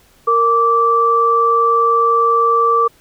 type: tone pair together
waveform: sine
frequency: 462.9 / 1165 Hz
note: A#4 / D6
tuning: -12 / -14 cents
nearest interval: octave + major third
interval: 1598 cents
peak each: -16 / -11 dBFS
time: 0.27-2.88 s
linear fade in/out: 10 ms
effects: pink hiss -51 dBFS RMS until 3 s